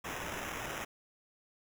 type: noise with sample-and-hold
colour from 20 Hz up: blue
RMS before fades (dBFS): -40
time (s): 0.04-0.85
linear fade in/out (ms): 10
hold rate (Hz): 4410
effects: none